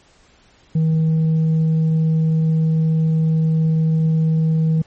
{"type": "tone with tanh clipping", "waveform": "sine", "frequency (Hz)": 159.7, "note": "D#3", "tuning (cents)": 45, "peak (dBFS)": -14, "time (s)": [0.75, 4.82], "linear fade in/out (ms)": 5, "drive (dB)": 2, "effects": ["pink hiss -53 dBFS RMS until 4.86 s", "MP3 32 kbps"]}